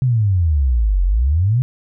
sine exponential two-way sweep, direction down then up, 133.5 to 43.47 to 133.5 Hz, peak -12 dBFS, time 0.02-1.62 s, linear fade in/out 0 ms, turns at 1.04 s, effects none

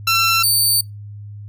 15% pulse tone pair in turn, 1348 / 4572 Hz, E6 / D8, +38 / -47 cents, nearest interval octave + major sixth, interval 2115 cents, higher second, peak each -7 dBFS, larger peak neither, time 0.07-0.43 / 0.43-0.81 s, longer second, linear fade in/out 5 ms, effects noise-tail reverb RT60 0.2 s tail -24 dB re dry + added 103 Hz sine -31 dBFS peak until 1.48 s

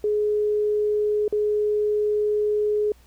sine tone with dropouts, 420.1 Hz, G#4, 20 cents sharp, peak -19 dBFS, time 0.04-2.92 s, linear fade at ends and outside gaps 2 ms, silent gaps 1.28-1.325 s, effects added 60 Hz sine -51 dBFS peak until 3.06 s + pink hiss -58 dBFS RMS until 3.06 s

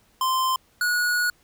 square tone pair in turn, 1040 / 1456.8 Hz, C6 / F#6, -11 / -27 cents, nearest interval tritone, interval 584 cents, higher second, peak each -21 dBFS, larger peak neither, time 0.21-0.56 / 0.81-1.3 s, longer second, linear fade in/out 2 ms, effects pink hiss -61 dBFS RMS until 1.43 s

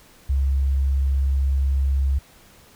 sine tone, 68 Hz, C#2, 33 cents flat, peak -17 dBFS, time 0.29-2.19 s, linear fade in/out 10 ms, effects pink hiss -51 dBFS RMS until 2.75 s

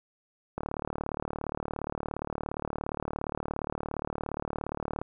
click train, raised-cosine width 1 ms, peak -18 dBFS, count 166, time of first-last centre 0.58-5.015 s, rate 37.2 Hz, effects none

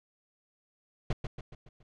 brown noise with echo, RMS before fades -28 dBFS, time 1.1-1.13 s, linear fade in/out 5 ms, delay 140 ms, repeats 5, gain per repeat -6 dB, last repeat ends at 1.83 s, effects low-pass 5000 Hz 12 dB/octave

